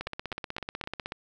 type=two click trains; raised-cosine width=0.3 ms; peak=-18 / -19 dBFS; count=19 / 4; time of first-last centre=0.01-1.121 / 0.07-0.839 s; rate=16.2 / 3.9 Hz; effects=none